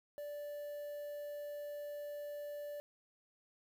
triangle tone with quantisation, 585 Hz, D5, 7 cents flat, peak -40 dBFS, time 0.18-2.8 s, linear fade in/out 0 ms, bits 10, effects none

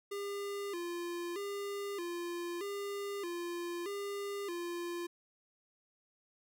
square tone with vibrato, 373.5 Hz, F#4, 16 cents sharp, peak -38 dBFS, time 0.11-5.07 s, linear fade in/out 10 ms, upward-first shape square, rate 0.8 Hz, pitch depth 130 cents each way, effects none

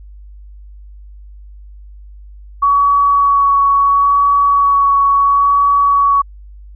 sine tone with vibrato, 1126 Hz, C#6, 27 cents sharp, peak -8 dBFS, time 2.62-6.22 s, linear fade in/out 10 ms, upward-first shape sine, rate 0.73 Hz, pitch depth 11 cents each way, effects added 50 Hz sine -33 dBFS peak until 6.75 s

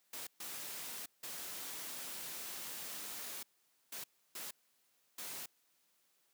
white noise bursts at uneven times, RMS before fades -45 dBFS, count 6, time 0.13-0.27 / 0.4-1.06 / 1.23-3.43 / 3.92-4.04 / 4.35-4.51 / 5.18-5.46 s, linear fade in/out 5 ms, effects white hiss -75 dBFS RMS until 6.33 s + high-pass 150 Hz 12 dB/octave

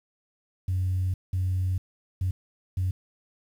sine tone bursts at uneven times, 92.5 Hz, F#2, in tune, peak -22 dBFS, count 4, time 0.68-1.14 / 1.33-1.78 / 2.21-2.31 / 2.77-2.91 s, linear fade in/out 5 ms, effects tanh soft clip ceiling -20 dBFS + 9-bit

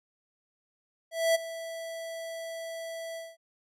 square tone with ADSR envelope, 659 Hz, E5, 1 cent flat, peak -21 dBFS, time 1.11-3.37 s, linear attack 240 ms, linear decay 17 ms, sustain -16 dB, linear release 210 ms, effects resampled to 32000 Hz

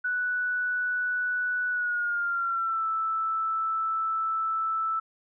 sine tone with pitch glide, 1480 to 1318.5 Hz, F#6 to E6, 0 to 0 cents, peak -25 dBFS, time 0.04-5 s, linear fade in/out 10 ms, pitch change -200 cents, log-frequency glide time 1.7-2.86 s, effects none

